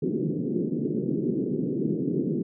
white band-pass noise, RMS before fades -27 dBFS, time 0.02-2.43 s, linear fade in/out 10 ms, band 140 to 400 Hz, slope 48 dB/octave, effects none

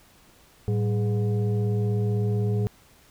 sine tone with frequency modulation, 110 Hz, A2, in tune, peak -21 dBFS, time 0.68-2.67 s, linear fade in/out 0 ms, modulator 304 Hz, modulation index 0.72, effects pink hiss -56 dBFS RMS until 3.1 s

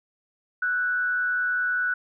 sine tone with frequency modulation, 1480 Hz, F#6, in tune, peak -22 dBFS, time 0.62-1.94 s, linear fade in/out 5 ms, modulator 125 Hz, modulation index 0.41, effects none

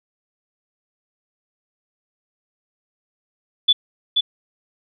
sine tone with echo, 3463 Hz, A7, 28 cents flat, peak -10 dBFS, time 3.68-3.73 s, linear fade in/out 10 ms, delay 480 ms, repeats 1, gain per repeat -4 dB, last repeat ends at 4.21 s, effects none

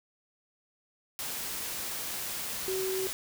sine tone in noise, 378.8 Hz, F#4, 41 cents sharp, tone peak -30 dBFS, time 2.68-3.07 s, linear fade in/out 0 ms, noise white, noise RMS -36 dBFS, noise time 1.19-3.13 s, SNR +3 dB, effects none

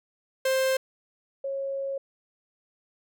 45% pulse / sine tone pair in turn, 526 / 547 Hz, C5 / C#5, +9 / -23 cents, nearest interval minor second, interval 68 cents, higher second, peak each -22 / -28 dBFS, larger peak first, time 0.45-0.77 / 1.44-1.98 s, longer second, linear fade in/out 5 ms, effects none

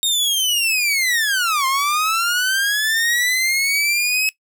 sawtooth linear two-way sweep, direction down then up, 3729 to 1046.5 to 2575 Hz, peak -13 dBFS, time 0.03-4.29 s, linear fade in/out 0 ms, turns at 1.66 s, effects noise-tail reverb RT60 0.1 s tail -19 dB re dry

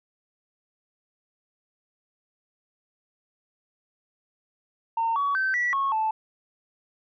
sine tone with pitch steps, 912 / 1129 / 1545 / 1949 / 1096 / 876 Hz, A#5 / C#6 / G6 / B6 / C#6 / A5, -38 / +31 / -26 / -23 / -20 / -8 cents, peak -21 dBFS, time 4.97-6.11 s, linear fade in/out 5 ms, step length 190 ms, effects tanh soft clip ceiling -18 dBFS

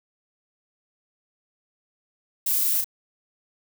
violet noise with echo, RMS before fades -24 dBFS, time 2.46-2.81 s, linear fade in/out 5 ms, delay 34 ms, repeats 1, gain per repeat -4 dB, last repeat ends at 2.844 s, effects none

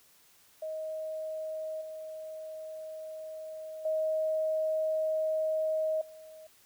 sine tone with level steps, 629 Hz, D#5, 19 cents sharp, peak -34 / -39 / -27 / -47 dBFS, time 0.62-6.47 s, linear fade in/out 5 ms, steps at 1.81 / 3.85 / 6.01 s, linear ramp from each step 5 ms, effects white hiss -62 dBFS RMS until 6.65 s

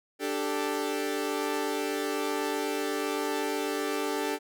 sawtooth chord, D suspended fourth, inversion none, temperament equal, 293.7 / 392 / 440 Hz, D4 / G4 / A4, 0 / 0 / 0 cents, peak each -29 dBFS, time 0.19-4.39 s, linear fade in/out 50 ms, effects none

